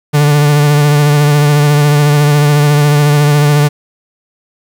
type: tone with vibrato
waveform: 45% pulse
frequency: 146.83 Hz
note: D3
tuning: in tune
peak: -6 dBFS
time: 0.13-3.69 s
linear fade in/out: 20 ms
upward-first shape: triangle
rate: 14 Hz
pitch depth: 33 cents each way
effects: 7-bit